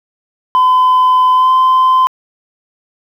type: tone with pitch glide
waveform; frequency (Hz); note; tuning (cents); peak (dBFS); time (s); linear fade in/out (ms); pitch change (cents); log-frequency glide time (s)
sine; 1016 to 1031.4; B5 to C6; +49 to -25; -4; 0.55-2.07; 0; +26; 1.34-1.51
effects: tanh soft clip ceiling -5 dBFS + 7-bit